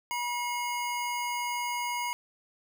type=tone pair together; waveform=square; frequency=966 / 2160 Hz; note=B5 / C#7; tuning=-39 / -45 cents; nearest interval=octave + major second; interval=1394 cents; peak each=-32 / -36 dBFS; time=0.11-2.13 s; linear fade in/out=0 ms; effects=none